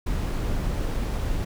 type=noise; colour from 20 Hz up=brown; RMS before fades=-26 dBFS; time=0.06-1.45 s; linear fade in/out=10 ms; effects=none